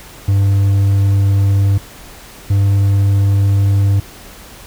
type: tone pair in turn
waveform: triangle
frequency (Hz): 99 / 99.36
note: G2 / G2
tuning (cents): +18 / +24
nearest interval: unison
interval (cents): 6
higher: second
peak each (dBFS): -7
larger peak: neither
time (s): 0.28-1.78 / 2.5-4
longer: neither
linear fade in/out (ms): 5
effects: added 42 Hz sine -42 dBFS peak until 4.66 s + pink hiss -37 dBFS RMS until 4.66 s